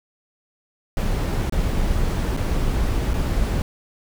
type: noise with dropouts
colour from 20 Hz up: brown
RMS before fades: -21 dBFS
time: 0.97-3.62 s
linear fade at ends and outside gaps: 1 ms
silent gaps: 1.497-1.523 / 2.366-2.372 / 3.135-3.14 s
effects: none